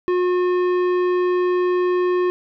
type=tone with tanh clipping; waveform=sine; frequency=360 Hz; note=F#4; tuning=47 cents flat; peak=-18 dBFS; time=0.08-2.3 s; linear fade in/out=0 ms; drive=13 dB; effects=none